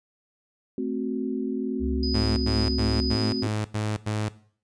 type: chord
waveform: sine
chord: F# diminished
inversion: first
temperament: equal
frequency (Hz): 220 / 261.6 / 370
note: A3 / C4 / F#4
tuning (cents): 0 / 0 / 0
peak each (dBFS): -32 / -28 / -30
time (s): 0.78-3.47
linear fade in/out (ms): 2
type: tone with pitch glide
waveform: sine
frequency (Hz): 69.3 to 68.7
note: C#2 to C#2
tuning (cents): 0 to -15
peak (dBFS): -27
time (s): 1.79-3.17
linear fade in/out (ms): 50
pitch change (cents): -15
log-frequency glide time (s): 1.89-2.12
type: tone with tremolo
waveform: sine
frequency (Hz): 4978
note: D#8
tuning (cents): 0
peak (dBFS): -27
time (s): 2.03-3.43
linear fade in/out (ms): 2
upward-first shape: triangle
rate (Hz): 2.1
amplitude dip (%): 40
type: tone bursts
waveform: sawtooth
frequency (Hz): 106.7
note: G#2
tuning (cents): +47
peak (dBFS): -21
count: 7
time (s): 2.14-4.29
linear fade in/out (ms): 10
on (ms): 230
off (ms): 90
effects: noise-tail reverb RT60 0.5 s tail -17 dB re dry + resampled to 22050 Hz